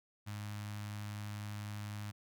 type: tone with notch filter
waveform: sawtooth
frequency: 104 Hz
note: G#2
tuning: 3 cents sharp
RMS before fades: -43 dBFS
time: 0.26-2.12 s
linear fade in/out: 20 ms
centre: 430 Hz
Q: 0.56
effects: none